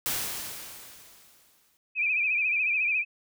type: noise with exponential decay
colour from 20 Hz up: white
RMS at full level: -28 dBFS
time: 0.06-1.77 s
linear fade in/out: 0 ms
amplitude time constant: 370 ms
type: tone with vibrato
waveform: sine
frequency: 2458 Hz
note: D#7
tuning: 22 cents flat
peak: -23 dBFS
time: 1.95-3.05 s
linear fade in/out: 50 ms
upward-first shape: sine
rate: 14 Hz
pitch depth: 81 cents each way
effects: none